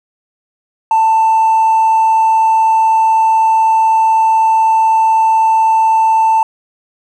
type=tone with hard clipping; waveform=triangle; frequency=888 Hz; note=A5; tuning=16 cents sharp; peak=-7 dBFS; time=0.91-6.43 s; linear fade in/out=2 ms; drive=2 dB; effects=none